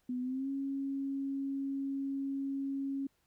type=tone with pitch glide; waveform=sine; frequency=249.9 to 274.1 Hz; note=B3 to C#4; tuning=+21 to -19 cents; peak=-33 dBFS; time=0.09-3.07 s; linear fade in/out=5 ms; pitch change=+160 cents; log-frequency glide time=0.21-0.49 s; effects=pink hiss -75 dBFS RMS until 3.26 s